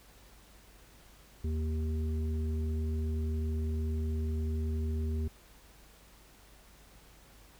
harmonic tone, 78.3 Hz, D#2, 11 cents sharp, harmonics 1 / 3 / 5, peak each -30 / -40 / -44 dBFS, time 1.44-5.28 s, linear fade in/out 5 ms, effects added 50 Hz sine -59 dBFS peak until 7.59 s + pink hiss -59 dBFS RMS until 7.59 s

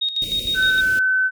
sine tone with tremolo, 3733 Hz, A#7, 2 cents sharp, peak -18 dBFS, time 0.01-0.81 s, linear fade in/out 10 ms, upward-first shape square, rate 6.5 Hz, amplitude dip 65%
pink band-stop noise, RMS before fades -34 dBFS, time 0.22-0.99 s, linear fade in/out 0 ms, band 600 to 2200 Hz, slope 96 dB/octave
sine tone, 1521 Hz, F#6, 47 cents sharp, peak -15 dBFS, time 0.54-1.31 s, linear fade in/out 50 ms
effects none

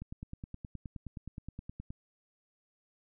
click train, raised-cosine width 5 ms, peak -29 dBFS, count 19, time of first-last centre 0.02-1.905 s, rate 9.55 Hz, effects none

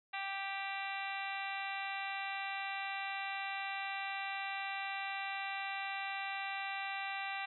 harmonic tone, 392 Hz, G4, in tune, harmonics 2 / 3 / 4 / 5 / 6 / 7 / 8 / 9 / 10, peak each -42 / -48 / -47 / -45 / -45 / -46 / -57 / -53 / -52 dBFS, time 0.13-7.46 s, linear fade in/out 10 ms, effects none

